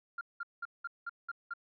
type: tone bursts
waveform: sine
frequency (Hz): 1394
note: F6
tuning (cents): -4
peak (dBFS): -35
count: 7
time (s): 0.18-1.537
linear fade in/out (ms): 5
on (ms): 31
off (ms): 190
effects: tanh soft clip ceiling -31 dBFS